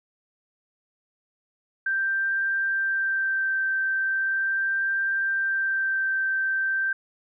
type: tone with vibrato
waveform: sine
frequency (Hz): 1568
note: G6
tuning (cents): 0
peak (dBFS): -22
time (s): 1.86-6.93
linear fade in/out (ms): 5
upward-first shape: sine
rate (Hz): 0.39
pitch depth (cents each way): 11
effects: none